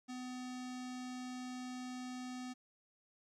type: tone with low-pass filter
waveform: square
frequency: 251.9 Hz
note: B3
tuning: 34 cents sharp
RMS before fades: -45 dBFS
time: 0.08-2.54 s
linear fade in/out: 20 ms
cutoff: 6700 Hz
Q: 1.8
effects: 13-bit